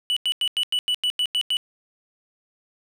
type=tone bursts; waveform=triangle; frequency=2960 Hz; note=F#7; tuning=in tune; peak=-18 dBFS; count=10; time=0.1-1.569 s; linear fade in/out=0 ms; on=65 ms; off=91 ms; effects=none